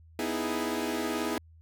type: chord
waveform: sawtooth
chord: E major seventh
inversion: second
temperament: equal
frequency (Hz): 246.9 / 311.1 / 329.6 / 415.3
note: B3 / D#4 / E4 / G#4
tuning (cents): 0 / 0 / 0 / 0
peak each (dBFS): -31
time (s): 0.19-1.38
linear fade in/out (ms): 2
effects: added 81 Hz sine -52 dBFS peak until 1.61 s